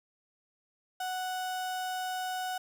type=tone; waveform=35% pulse; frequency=740 Hz; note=F#5; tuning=in tune; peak=-31 dBFS; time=1-2.58 s; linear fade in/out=5 ms; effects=none